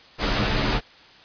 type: noise with comb filter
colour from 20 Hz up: pink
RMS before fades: -22 dBFS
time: 0.18-0.81 s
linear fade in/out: 50 ms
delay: 12 ms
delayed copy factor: -0.75
effects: white hiss -49 dBFS RMS until 1.24 s + resampled to 11025 Hz